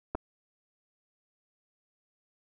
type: clicks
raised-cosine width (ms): 1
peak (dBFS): -19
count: 2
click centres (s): 0.149 / 0.152
effects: none